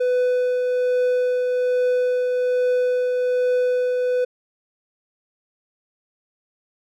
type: tone with tremolo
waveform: triangle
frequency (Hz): 498.9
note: B4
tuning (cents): +17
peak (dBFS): -14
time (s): 0-4.25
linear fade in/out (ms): 10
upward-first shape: triangle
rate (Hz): 1.2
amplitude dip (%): 30
effects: none